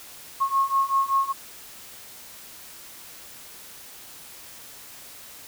sine beating tone pair, 1085 / 1090.2 Hz, C#6 / C#6, -37 / -29 cents, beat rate 5.2 Hz, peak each -24 / -22 dBFS, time 0.4-1.33 s, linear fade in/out 20 ms, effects white hiss -44 dBFS RMS until 5.47 s

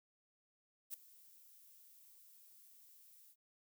violet noise with ADSR envelope, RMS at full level -42 dBFS, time 0.9-3.36 s, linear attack 39 ms, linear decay 4 ms, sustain -21 dB, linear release 59 ms, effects none

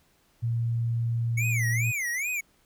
sine tone, 116.54 Hz, A#2, in tune, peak -24 dBFS, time 0.42-1.92 s, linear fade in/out 20 ms
square tone with vibrato, 2174 Hz, C#7, 34 cents flat, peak -28 dBFS, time 1.37-2.41 s, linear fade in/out 10 ms, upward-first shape sine, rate 2.4 Hz, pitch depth 250 cents each way
effects pink hiss -65 dBFS RMS until 2.65 s

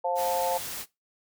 harmonic tone, 176.1 Hz, F3, 15 cents sharp, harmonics 3 / 4 / 5, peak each -29 / -30 / -29 dBFS, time 0.04-0.58 s, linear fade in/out 10 ms
white noise, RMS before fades -36 dBFS, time 0.15-0.86 s, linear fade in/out 50 ms
effects noise-tail reverb RT60 0.2 s tail -19 dB re dry

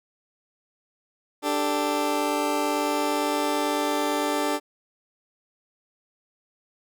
20% pulse chord, D suspended fourth, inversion none, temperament just, 293.7 / 391.6 / 440.5 Hz, D4 / G4 / A4, 0 / -2 / +2 cents, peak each -21 / -25 / -25 dBFS, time 1.42-4.6 s, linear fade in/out 50 ms, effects none

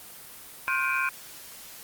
sine tone cluster, 1062 / 1427 / 1553 / 2341 / 2486 Hz, C6 / F6 / G6 / D7 / D#7, +25 / +37 / -17 / -6 / -2 cents, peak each -30 dBFS, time 0.68-1.09 s, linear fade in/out 0 ms, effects white hiss -45 dBFS RMS until 1.83 s + Opus 24 kbps

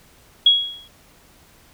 sine tone with exponential decay, 3322 Hz, G#7, in tune, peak -7 dBFS, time 0.46-0.88 s, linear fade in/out 5 ms, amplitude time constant 91 ms, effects pink hiss -52 dBFS RMS until 1.73 s

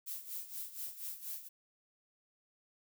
violet noise with tremolo, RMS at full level -41 dBFS, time 0.06-1.49 s, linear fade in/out 20 ms, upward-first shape sine, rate 4.2 Hz, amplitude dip 75%, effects none

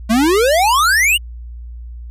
square exponential sweep, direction up, 210 to 2978 Hz, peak -11 dBFS, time 0.09-1.18 s, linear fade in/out 20 ms, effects added 59 Hz sine -28 dBFS peak until 2.1 s + resampled to 32000 Hz

